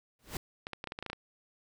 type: noise with exponential growth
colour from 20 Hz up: pink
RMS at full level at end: -34 dBFS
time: 0.19-0.37 s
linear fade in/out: 2 ms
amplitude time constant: 37 ms
type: clicks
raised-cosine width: 0.3 ms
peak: -22 dBFS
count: 10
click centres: 0.669 / 0.733 / 0.841 / 0.873 / 0.921 / 0.989 / 1.026 / 1.063 / 1.1 / 1.131 s
effects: none